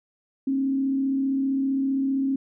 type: tone with frequency modulation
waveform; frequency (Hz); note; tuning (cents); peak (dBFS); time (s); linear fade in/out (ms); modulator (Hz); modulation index
sine; 270; C#4; -45; -21; 0.47-2.36; 5; 35.3; 0.32
effects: none